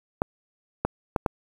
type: clicks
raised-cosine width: 1 ms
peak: -8 dBFS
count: 4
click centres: 0.219 / 0.85 / 1.162 / 1.262 s
effects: 7-bit